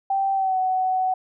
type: tone with pitch glide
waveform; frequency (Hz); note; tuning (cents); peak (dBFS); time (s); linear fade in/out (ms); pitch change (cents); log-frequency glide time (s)
sine; 780 to 747.8; G5 to F#5; -9 to +18; -19; 0.1-1.14; 5; -73; 0.34-0.57
effects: none